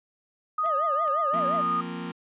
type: tone with pitch glide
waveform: sine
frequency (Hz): 1244.5 to 1230.9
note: D#6 to D#6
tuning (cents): 0 to -19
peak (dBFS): -23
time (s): 0.58-1.81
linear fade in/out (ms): 5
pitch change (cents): -19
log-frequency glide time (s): 0.73-0.93
type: tone with vibrato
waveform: triangle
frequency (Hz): 606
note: D#5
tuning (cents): -46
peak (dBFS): -27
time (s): 0.63-1.62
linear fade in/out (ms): 20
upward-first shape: triangle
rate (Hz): 5.7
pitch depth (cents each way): 230
type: clicks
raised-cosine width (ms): 0.3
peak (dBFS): -29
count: 3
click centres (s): 0.66 / 1.078 / 1.389
type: chord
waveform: sawtooth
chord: F suspended fourth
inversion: none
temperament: just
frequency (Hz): 174.61 / 232.8 / 261.9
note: F3 / Bb3 / C4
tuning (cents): 0 / -2 / +2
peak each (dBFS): -31 / -32 / -34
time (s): 1.33-2.12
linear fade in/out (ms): 10
effects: resampled to 8000 Hz